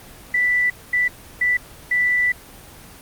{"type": "tone bursts at uneven times", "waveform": "sine", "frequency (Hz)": 1975.5, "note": "B6", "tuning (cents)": 0, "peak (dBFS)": -15, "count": 4, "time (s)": [[0.34, 0.7], [0.93, 1.08], [1.41, 1.57], [1.91, 2.32]], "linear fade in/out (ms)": 5, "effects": ["pink hiss -42 dBFS RMS until 3.01 s", "Opus 24 kbps"]}